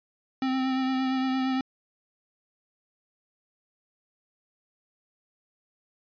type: tone with vibrato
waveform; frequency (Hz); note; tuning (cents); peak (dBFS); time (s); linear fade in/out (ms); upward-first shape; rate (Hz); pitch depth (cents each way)
square; 261.6; C4; 0; -25; 0.42-1.61; 2; triangle; 8.7; 24
effects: resampled to 11025 Hz